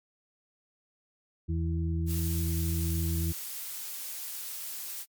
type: harmonic tone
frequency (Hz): 82.7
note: E2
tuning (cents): +6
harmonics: 1 / 2 / 4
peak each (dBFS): -28 / -33 / -38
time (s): 1.48-3.33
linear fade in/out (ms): 20
type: noise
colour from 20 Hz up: blue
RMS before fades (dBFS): -38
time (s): 2.06-5.06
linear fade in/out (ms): 50
effects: MP3 96 kbps